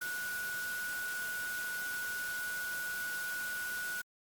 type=tone in noise; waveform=sine; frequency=1468 Hz; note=F#6; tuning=14 cents flat; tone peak=-36 dBFS; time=0.01-4.02 s; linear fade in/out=10 ms; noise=white; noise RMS=-44 dBFS; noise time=0.01-4.02 s; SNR=+5 dB; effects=Opus 48 kbps